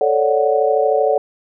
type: chord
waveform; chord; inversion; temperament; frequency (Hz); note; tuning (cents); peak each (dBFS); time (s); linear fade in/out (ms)
sine; D major seventh; second; equal; 440 / 554.4 / 587.3 / 740; A4 / C#5 / D5 / F#5; 0 / 0 / 0 / 0; -17 / -18 / -19 / -19; 0.01-1.18; 2
effects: none